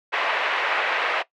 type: band-pass noise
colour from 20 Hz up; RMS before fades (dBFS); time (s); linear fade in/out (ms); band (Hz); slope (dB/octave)
white; -24; 0.12-1.23; 20; 480 to 2500; 24
effects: noise-tail reverb RT60 0.1 s tail -17 dB re dry